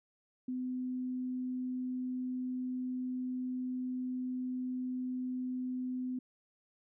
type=tone; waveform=sine; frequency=253.6 Hz; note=B3; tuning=46 cents sharp; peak=-34 dBFS; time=0.48-6.19 s; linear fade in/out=5 ms; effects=none